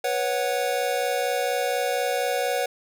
square chord, B suspended second, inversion none, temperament equal with one note detuned, 490.2 / 554.4 / 740 Hz, B4 / C#5 / F#5, -13 / 0 / 0 cents, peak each -28 dBFS, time 0.04-2.66 s, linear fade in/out 5 ms, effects none

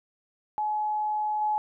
sine tone with level steps, 849 Hz, G#5, 38 cents sharp, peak -25 / -23 dBFS, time 0.58-1.58 s, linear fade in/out 0 ms, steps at 1.41 s, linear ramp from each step 10 ms, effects none

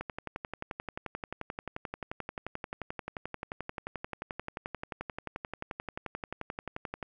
click train, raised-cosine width 0.5 ms, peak -21 dBFS, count 81, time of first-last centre 0.01-7.028 s, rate 11.4 Hz, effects none

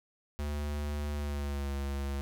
square tone with pitch glide, 73.42 to 69.62 Hz, D2 to C#2, 0 to +8 cents, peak -33 dBFS, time 0.39-2.21 s, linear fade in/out 0 ms, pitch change -92 cents, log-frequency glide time 1.14-1.72 s, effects none

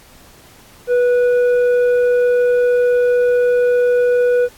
triangle tone with tanh clipping, 490 Hz, B4, 14 cents flat, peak -12 dBFS, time 0.87-4.49 s, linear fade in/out 50 ms, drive 10 dB, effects pink hiss -45 dBFS RMS until 4.57 s + AAC 64 kbps

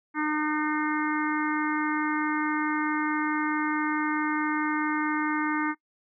harmonic tone, 304.1 Hz, D#4, 40 cents flat, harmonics 1 / 3 / 4 / 5 / 6 / 7, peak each -27 / -32 / -33 / -34 / -35 / -35 dBFS, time 0.14-5.75 s, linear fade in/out 50 ms, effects noise-tail reverb RT60 0.1 s tail -22 dB re dry

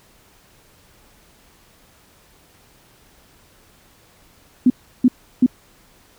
sine tone bursts, 251.1 Hz, B3, 29 cents sharp, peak -8 dBFS, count 3, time 4.66-5.463 s, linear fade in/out 5 ms, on 41 ms, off 340 ms, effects pink hiss -53 dBFS RMS until 6.18 s

